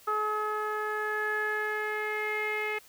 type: tone with low-pass filter sweep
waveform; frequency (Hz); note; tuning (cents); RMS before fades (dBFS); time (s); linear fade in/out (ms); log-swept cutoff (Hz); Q
sawtooth; 425.7; G#4; +43; -31; 0.07-2.79; 10; 1300 to 2300; 7.5
effects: white hiss -56 dBFS RMS until 2.88 s

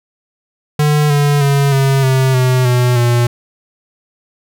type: tone with pitch steps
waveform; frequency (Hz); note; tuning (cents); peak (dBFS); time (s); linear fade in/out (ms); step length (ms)
square; 149.3 / 144.71 / 140.27 / 135.96 / 131.79 / 127.74 / 123.82 / 120.01; D3 / D3 / C#3 / C#3 / C3 / C3 / B2 / B2; +29 / -25 / +21 / -33 / +13 / -41 / +5 / -49; -10; 0.79-3.27; 5; 310
effects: none

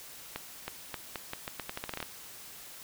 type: accelerating click train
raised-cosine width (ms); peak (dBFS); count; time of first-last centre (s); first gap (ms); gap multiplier
0.3; -19; 15; 0.36-2.027; 320; 0.82
effects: white hiss -48 dBFS RMS until 2.83 s

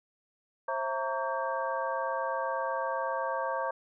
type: tone cluster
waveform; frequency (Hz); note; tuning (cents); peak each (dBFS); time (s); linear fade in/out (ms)
sine; 533 / 661 / 923 / 1134 / 1585; C5 / E5 / A#5 / C#6 / G6; +32 / +5 / -17 / +39 / +19; -34 / -37 / -34 / -36 / -39; 0.68-3.71; 5
effects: none

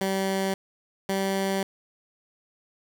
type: tone pair in turn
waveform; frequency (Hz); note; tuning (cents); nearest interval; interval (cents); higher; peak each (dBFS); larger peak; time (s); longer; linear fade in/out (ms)
15% pulse; 192.8 / 193.85; G3 / G3; -28 / -19; unison; 9; second; -18; neither; 0.01-0.54 / 1.09-1.63; second; 2
effects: none

